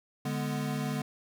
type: chord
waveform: square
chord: G# diminished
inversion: second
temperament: equal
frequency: 146.83 / 207.7 / 246.9 Hz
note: D3 / G#3 / B3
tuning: 0 / 0 / 0 cents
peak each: -34 / -37 / -36 dBFS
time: 0.25-1.02 s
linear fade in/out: 5 ms
effects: none